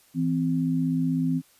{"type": "tone pair together", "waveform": "sine", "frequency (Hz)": [163.6, 259.7], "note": ["E3", "C4"], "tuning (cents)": [-13, -13], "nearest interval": "minor sixth", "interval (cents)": 800, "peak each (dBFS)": [-25, -24], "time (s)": [0.14, 1.42], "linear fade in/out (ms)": 50, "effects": ["white hiss -59 dBFS RMS until 1.59 s", "resampled to 32000 Hz"]}